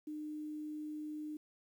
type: tone with quantisation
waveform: sine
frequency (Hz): 303.7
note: D#4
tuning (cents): -42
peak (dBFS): -40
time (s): 0.07-1.37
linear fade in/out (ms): 5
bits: 11
effects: none